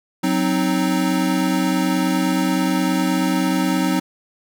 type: chord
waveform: square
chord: C diminished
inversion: second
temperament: equal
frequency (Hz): 185 / 261.6 / 311.1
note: Gb3 / C4 / Eb4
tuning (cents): 0 / 0 / 0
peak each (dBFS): -22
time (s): 0.23-4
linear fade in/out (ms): 10
effects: none